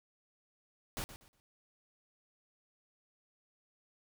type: noise with echo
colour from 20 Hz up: pink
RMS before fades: -39 dBFS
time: 0.97-1.04 s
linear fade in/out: 0 ms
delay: 120 ms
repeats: 3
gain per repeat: -12 dB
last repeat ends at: 1.4 s
effects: none